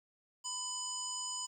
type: harmonic tone with a mistuned harmonic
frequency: 999 Hz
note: B5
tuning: 20 cents sharp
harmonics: 1 / 3 / 5 / 7 / 8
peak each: -45 / -47 / -44 / -40 / -47 dBFS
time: 0.44-1.47 s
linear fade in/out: 20 ms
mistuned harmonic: 8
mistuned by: +76 cents
effects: 11-bit

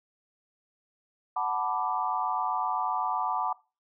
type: chord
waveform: sine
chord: B minor seventh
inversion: second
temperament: equal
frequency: 740 / 880 / 987.8 / 1174.7 Hz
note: F#5 / A5 / B5 / D6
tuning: 0 / 0 / 0 / 0 cents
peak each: -32 dBFS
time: 1.36-3.53 s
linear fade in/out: 5 ms
effects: noise-tail reverb RT60 0.3 s tail -21 dB re dry

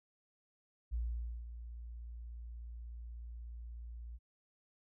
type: tone with ADSR envelope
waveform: sine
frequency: 58.27 Hz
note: A#1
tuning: in tune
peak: -33 dBFS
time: 0.91-4.19 s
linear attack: 28 ms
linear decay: 510 ms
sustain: -11 dB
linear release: 38 ms
effects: none

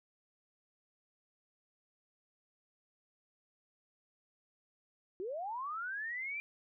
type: linear sweep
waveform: sine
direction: up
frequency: 348.3 to 2384 Hz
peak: -37 dBFS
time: 5.2-6.4 s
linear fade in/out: 0 ms
effects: none

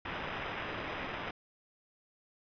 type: noise with sample-and-hold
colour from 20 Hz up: white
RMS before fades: -39 dBFS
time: 0.05-1.31 s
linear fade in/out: 5 ms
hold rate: 4410 Hz
effects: resampled to 11025 Hz

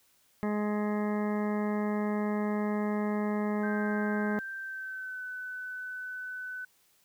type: harmonic tone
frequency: 209.3 Hz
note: G#3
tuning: 14 cents sharp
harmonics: 1 / 2 / 3 / 4 / 5 / 6 / 8 / 9 / 10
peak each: -29 / -35 / -39 / -41 / -43 / -45 / -47 / -48 / -49 dBFS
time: 0.43-4.39 s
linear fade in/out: 0 ms
type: tone with pitch glide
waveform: sine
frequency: 1568 to 1504.1 Hz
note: G6 to F#6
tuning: 0 to +28 cents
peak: -36 dBFS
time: 3.63-6.65 s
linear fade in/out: 5 ms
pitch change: -72 cents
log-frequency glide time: 4.57-5.24 s
effects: white hiss -67 dBFS RMS until 7.04 s

